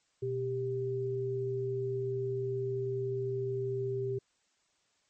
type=tone pair together; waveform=sine; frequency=123.61 / 393.3 Hz; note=B2 / G4; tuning=+2 / +6 cents; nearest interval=octave + minor sixth; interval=2004 cents; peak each=-36 / -32 dBFS; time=0.22-4.19 s; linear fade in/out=10 ms; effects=white hiss -73 dBFS RMS until 5.09 s + MP3 32 kbps